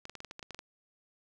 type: clicks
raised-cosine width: 0.2 ms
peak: -26 dBFS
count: 11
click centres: 0.054 / 0.096 / 0.153 / 0.204 / 0.247 / 0.311 / 0.394 / 0.428 / 0.507 / 0.546 / 0.591 s
effects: none